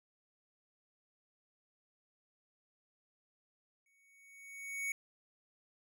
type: tone with exponential growth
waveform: square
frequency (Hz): 2230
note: C#7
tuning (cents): +10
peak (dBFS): -34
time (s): 3.86-4.92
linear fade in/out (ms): 2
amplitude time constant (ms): 230
effects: none